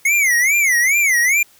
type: tone with vibrato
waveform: square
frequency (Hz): 2119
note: C7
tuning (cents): +21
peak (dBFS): -13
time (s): 0.05-1.43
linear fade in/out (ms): 5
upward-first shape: sine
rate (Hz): 2.4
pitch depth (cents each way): 210
effects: white hiss -51 dBFS RMS until 1.59 s